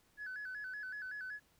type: tone with vibrato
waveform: sine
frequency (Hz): 1600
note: G6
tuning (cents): +35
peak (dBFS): -40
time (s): 0.17-1.4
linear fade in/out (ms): 50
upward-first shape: square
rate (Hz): 5.3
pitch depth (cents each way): 98
effects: tanh soft clip ceiling -38 dBFS + pink hiss -71 dBFS RMS until 1.59 s